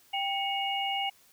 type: tone cluster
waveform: sine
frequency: 787 / 2220 / 2860 Hz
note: G5 / C#7 / F7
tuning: +7 / +2 / +41 cents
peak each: -31 / -36 / -32 dBFS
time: 0.13-1.1 s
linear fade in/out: 10 ms
effects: white hiss -61 dBFS RMS until 1.32 s